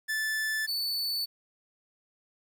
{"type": "tone pair in turn", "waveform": "45% pulse", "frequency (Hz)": [1750, 4482], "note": ["A6", "C#8"], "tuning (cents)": [-10, 18], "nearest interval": "octave + major third", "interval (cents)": 1628, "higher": "second", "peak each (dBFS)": [-28, -28], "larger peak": "neither", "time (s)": [[0.08, 0.67], [0.67, 1.26]], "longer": "neither", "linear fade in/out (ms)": 20, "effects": ["10-bit"]}